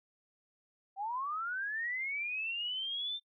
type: linear sweep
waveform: sine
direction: up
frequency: 754 to 3604 Hz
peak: -34 dBFS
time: 0.96-3.2 s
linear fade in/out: 50 ms
effects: noise-tail reverb RT60 0.1 s tail -22 dB re dry